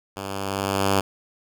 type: tone with level ramp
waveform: 5% pulse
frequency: 98 Hz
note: G2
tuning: in tune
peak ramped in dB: -20 to -6 dBFS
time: 0.16-1.01 s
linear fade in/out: 10 ms
effects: none